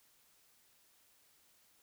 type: silence
effects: white hiss -69 dBFS RMS until 1.82 s